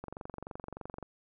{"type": "click train", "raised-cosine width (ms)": 1, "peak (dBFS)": -27, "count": 24, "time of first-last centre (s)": [0.04, 1.027], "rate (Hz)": 23.3, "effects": []}